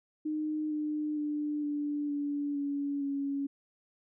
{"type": "tone with pitch steps", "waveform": "sine", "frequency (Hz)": [306.7, 302, 297.3, 292.7, 288.2, 283.7, 279.3], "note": ["D#4", "D4", "D4", "D4", "D4", "C#4", "C#4"], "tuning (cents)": [-25, 48, 21, -6, -33, 40, 13], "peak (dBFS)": -30, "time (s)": [0.25, 3.47], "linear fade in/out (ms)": 10, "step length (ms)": 460, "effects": []}